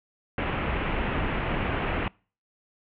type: low-pass noise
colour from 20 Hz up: pink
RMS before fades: -28 dBFS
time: 0.38-2.08 s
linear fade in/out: 2 ms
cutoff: 2900 Hz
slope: 48 dB/octave
effects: noise-tail reverb RT60 0.4 s tail -26 dB re dry